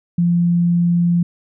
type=tone; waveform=sine; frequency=172.8 Hz; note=F3; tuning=18 cents flat; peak=-12 dBFS; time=0.18-1.23 s; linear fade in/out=5 ms; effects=none